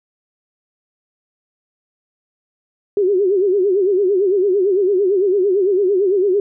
sine tone with vibrato, 386.6 Hz, G4, 24 cents flat, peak -12 dBFS, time 2.97-6.4 s, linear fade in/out 2 ms, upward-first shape sine, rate 8.9 Hz, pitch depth 130 cents each way, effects none

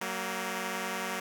5% pulse tone pair together, 188.63 / 233.1 Hz, F#3 / A#3, +34 / 0 cents, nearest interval major third, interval 366 cents, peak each -24 dBFS, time 0.01-1.2 s, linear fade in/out 5 ms, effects none

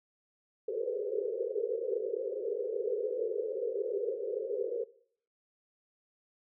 white band-pass noise, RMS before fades -34 dBFS, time 0.68-4.84 s, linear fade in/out 5 ms, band 390 to 510 Hz, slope 96 dB/octave, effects noise-tail reverb RT60 0.6 s tail -20 dB re dry

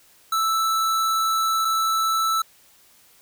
square tone pair in turn, 1318.5 / 1318.5 Hz, E6 / E6, 0 / 0 cents, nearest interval unison, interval 0 cents, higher neither, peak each -20 dBFS, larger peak neither, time 0.32-1.65 / 1.65-2.42 s, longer first, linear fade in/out 5 ms, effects white hiss -55 dBFS RMS until 3.21 s

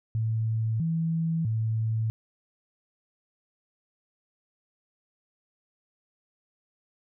sine tone with pitch steps, 111.5 / 163.8 / 111.2 Hz, A2 / E3 / A2, +23 / -11 / +19 cents, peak -24 dBFS, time 0.15-2.1 s, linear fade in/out 0 ms, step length 650 ms, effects none

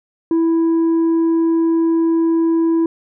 sine tone with tanh clipping, 329.6 Hz, E4, in tune, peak -13 dBFS, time 0.31-2.86 s, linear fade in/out 2 ms, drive 3 dB, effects none

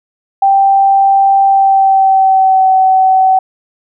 sine tone with pitch glide, 784 to 758.2 Hz, G5 to F#5, 0 to +42 cents, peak -5 dBFS, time 0.42-3.39 s, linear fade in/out 5 ms, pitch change -58 cents, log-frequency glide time 1.45-2.7 s, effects none

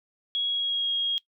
sine tone with pitch glide, 3322 to 3272 Hz, G#7 to G#7, 0 to -26 cents, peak -24 dBFS, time 0.35-1.18 s, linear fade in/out 0 ms, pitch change -26 cents, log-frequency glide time 0.47-0.91 s, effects noise-tail reverb RT60 0.1 s tail -20 dB re dry

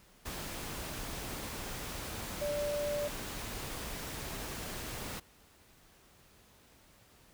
sine tone in noise, 585 Hz, D5, 7 cents flat, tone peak -32 dBFS, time 2.41-3.08 s, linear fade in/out 10 ms, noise pink, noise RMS -41 dBFS, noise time 0.25-5.2 s, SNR +6 dB, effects pink hiss -62 dBFS RMS until 7.33 s

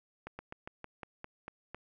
slowing click train, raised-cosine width 0.5 ms, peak -27 dBFS, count 9, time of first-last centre 0.27-1.746 s, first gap 120 ms, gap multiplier 1.12, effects none

